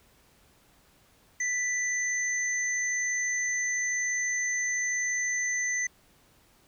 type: tone pair together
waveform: sine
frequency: 1975 / 6186 Hz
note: B6 / G8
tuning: 0 / -24 cents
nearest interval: octave + minor sixth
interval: 1976 cents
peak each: -28 / -31 dBFS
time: 1.4-5.87 s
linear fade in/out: 5 ms
effects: pink hiss -62 dBFS RMS until 6.67 s